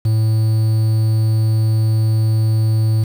triangle tone with quantisation, 110 Hz, A2, in tune, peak -10 dBFS, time 0.05-3.04 s, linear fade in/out 5 ms, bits 6, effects none

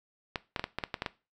clicks, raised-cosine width 0.3 ms, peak -15 dBFS, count 9, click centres 0.358 / 0.562 / 0.595 / 0.641 / 0.786 / 0.838 / 0.942 / 1.021 / 1.062 s, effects noise-tail reverb RT60 0.3 s tail -18 dB re dry

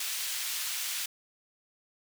pink high-pass noise, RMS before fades -34 dBFS, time 0-1.06 s, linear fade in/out 5 ms, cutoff 2600 Hz, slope 12 dB/octave, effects none

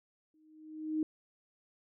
sine tone with exponential growth, 311.2 Hz, D#4, in tune, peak -27 dBFS, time 0.34-1.03 s, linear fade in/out 2 ms, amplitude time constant 150 ms, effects none

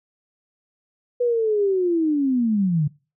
sine linear sweep, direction down, 493.9 to 141.3 Hz, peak -17 dBFS, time 1.2-2.88 s, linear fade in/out 10 ms, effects noise-tail reverb RT60 0.3 s tail -21 dB re dry

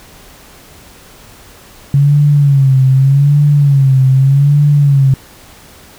sine tone with vibrato, 138.8 Hz, C#3, 3 cents sharp, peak -5 dBFS, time 1.94-5.14 s, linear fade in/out 2 ms, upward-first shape sine, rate 0.83 Hz, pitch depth 92 cents each way, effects pink hiss -39 dBFS RMS until 5.98 s

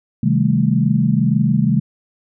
sine chord, A half-diminished seventh, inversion first, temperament just, 132 / 158.4 / 198 / 220 Hz, C3 / Eb3 / G3 / A3, +16 / +31 / +18 / 0 cents, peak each -18 dBFS, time 0.23-1.8 s, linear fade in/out 5 ms, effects none

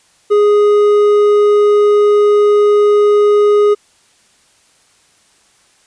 triangle tone with hard clipping, 414.6 Hz, G#4, 3 cents flat, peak -8 dBFS, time 0.3-3.75 s, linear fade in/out 20 ms, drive 9 dB, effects white hiss -52 dBFS RMS until 5.86 s + resampled to 22050 Hz

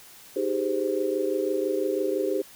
sine chord, Ab major seventh, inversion second, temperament just, 311.5 / 389.3 / 415.3 / 519.1 Hz, Eb4 / G4 / Ab4 / C5, +2 / -12 / 0 / -14 cents, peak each -31 / -27 / -30 / -29 dBFS, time 0.36-2.42 s, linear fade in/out 5 ms, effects white hiss -49 dBFS RMS until 2.55 s

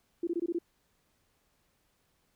sine tone bursts, 341.7 Hz, F4, 38 cents flat, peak -28 dBFS, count 6, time 0.23-0.587 s, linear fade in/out 5 ms, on 42 ms, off 21 ms, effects pink hiss -73 dBFS RMS until 2.35 s

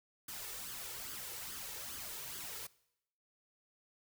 white noise with flanger, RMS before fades -45 dBFS, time 0.28-2.67 s, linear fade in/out 5 ms, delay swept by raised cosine 0.61 to 2.31 ms, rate 2.4 Hz, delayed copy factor +0.6, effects noise-tail reverb RT60 0.8 s tail -21 dB re dry

